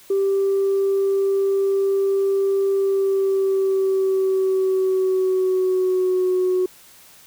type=tone with pitch glide; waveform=sine; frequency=392 to 367.9 Hz; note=G4 to F#4; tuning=0 to -10 cents; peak=-15 dBFS; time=0.1-6.66 s; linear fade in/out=5 ms; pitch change=-110 cents; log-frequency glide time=2.73-6.28 s; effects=tanh soft clip ceiling -13 dBFS + white hiss -48 dBFS RMS until 7.26 s